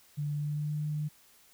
sine tone with pitch glide, 146.83 to 150.52 Hz, D3 to D3, 0 to +43 cents, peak -30 dBFS, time 0.17-1.09 s, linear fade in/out 20 ms, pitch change +43 cents, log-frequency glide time 0.33-0.78 s, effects white hiss -61 dBFS RMS until 1.53 s

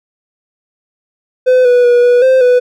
triangle tone with pitch steps, 508 / 490.9 / 484.1 / 488.2 / 521 / 495.4 Hz, B4 / B4 / B4 / B4 / C5 / B4, +49 / -10 / -35 / -20 / -7 / +5 cents, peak -3 dBFS, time 1.46-2.6 s, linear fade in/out 20 ms, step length 190 ms, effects none

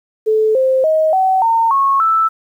sine tone with pitch steps, 435.2 / 523.6 / 629.9 / 757.7 / 911.6 / 1096.6 / 1319.3 Hz, A4 / C5 / D#5 / F#5 / A#5 / C#6 / E6, -19 / +1 / +21 / +41 / -39 / -19 / +1 cents, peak -10 dBFS, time 0.26-2.29 s, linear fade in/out 20 ms, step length 290 ms, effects 8-bit

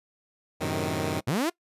10% pulse chord, F# diminished seventh, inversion none, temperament equal, 92.5 / 110 / 130.81 / 155.56 Hz, F#2 / A2 / C3 / Eb3, 0 / 0 / 0 / 0 cents, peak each -23 / -27 / -27 / -22 dBFS, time 0.6-1.21 s, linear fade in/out 20 ms
sawtooth linear sweep, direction up, 103.83 to 361.3 Hz, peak -20 dBFS, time 1.27-1.5 s, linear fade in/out 10 ms
effects noise-tail reverb RT60 0.1 s tail -23 dB re dry + resampled to 32000 Hz

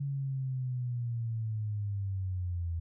sine linear sweep, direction down, 141.2 to 82.41 Hz, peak -31 dBFS, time 0-2.8 s, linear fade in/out 10 ms, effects none

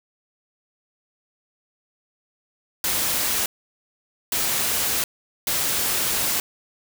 white noise bursts at uneven times, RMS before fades -23 dBFS, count 3, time 2.84-3.46 / 4.32-5.04 / 5.47-6.4 s, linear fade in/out 2 ms, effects none

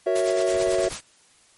triangle chord, F# dominant seventh, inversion none, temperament equal, 370 / 466.2 / 554.4 / 659.3 Hz, F#4 / A#4 / C#5 / E5, 0 / 0 / 0 / 0 cents, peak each -22 / -26 / -24 / -22 dBFS, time 0.06-0.89 s, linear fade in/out 10 ms
white noise with tremolo, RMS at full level -31 dBFS, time 0.15-1.01 s, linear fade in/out 10 ms, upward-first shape sine, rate 9.1 Hz, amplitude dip 70%
pink noise bursts, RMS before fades -36 dBFS, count 7, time 0.54-0.931 s, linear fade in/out 0 ms, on 31 ms, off 29 ms
effects white hiss -57 dBFS RMS until 1.57 s + MP3 48 kbps

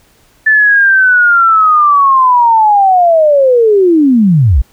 sine linear sweep, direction down, 1760 to 49 Hz, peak -4 dBFS, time 0.46-4.62 s, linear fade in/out 10 ms, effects pink hiss -49 dBFS RMS until 4.72 s

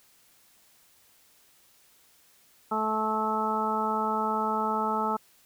harmonic tone, 217.5 Hz, A3, 20 cents flat, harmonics 1 / 2 / 3 / 4 / 5 / 6, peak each -33 / -34 / -37 / -29 / -36 / -30 dBFS, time 2.71-5.17 s, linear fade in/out 10 ms, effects white hiss -61 dBFS RMS until 5.45 s

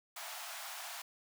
pink high-pass noise, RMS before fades -45 dBFS, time 0.16-1.02 s, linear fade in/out 5 ms, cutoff 640 Hz, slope 96 dB/octave, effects none

